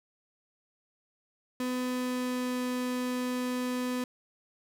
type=tone with pitch glide; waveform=35% pulse; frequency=251.6 to 250.2 Hz; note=B3 to B3; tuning=+32 to +23 cents; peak=-28 dBFS; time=1.6-4.04 s; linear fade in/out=2 ms; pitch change=-9 cents; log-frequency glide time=1.8-2.63 s; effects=none